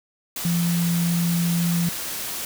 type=tone in noise; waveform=sine; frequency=171.1 Hz; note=F3; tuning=35 cents flat; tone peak=-19 dBFS; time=0.45-1.89 s; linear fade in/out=2 ms; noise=white; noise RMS=-30 dBFS; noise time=0.36-2.45 s; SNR=+8 dB; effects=none